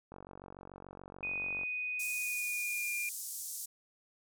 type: click train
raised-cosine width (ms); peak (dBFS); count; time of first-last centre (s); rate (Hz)
1; -34; 72; 0.12-1.634; 46.9
type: tone with pitch glide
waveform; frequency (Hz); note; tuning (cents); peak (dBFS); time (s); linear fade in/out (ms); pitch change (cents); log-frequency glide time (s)
sine; 2489 to 2406; D#7 to D7; 0 to +41; -34; 1.23-3.09; 2; -59; 2.08-2.92
type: band-pass noise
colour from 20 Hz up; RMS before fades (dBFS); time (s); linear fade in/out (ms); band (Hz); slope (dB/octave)
white; -42; 1.99-3.66; 10; 5900 to 13000; 24
effects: none